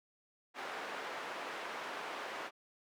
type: band-pass noise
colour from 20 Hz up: white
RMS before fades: -43 dBFS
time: 0.54-2.51 s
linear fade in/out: 50 ms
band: 400 to 1600 Hz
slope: 12 dB/octave
effects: none